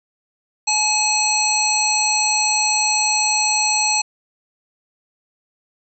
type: harmonic tone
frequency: 852 Hz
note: G#5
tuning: 44 cents sharp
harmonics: 1 / 3 / 5 / 7 / 9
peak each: -22 / -22 / -22 / -22 / -22 dBFS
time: 0.67-4.02 s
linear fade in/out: 10 ms
effects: none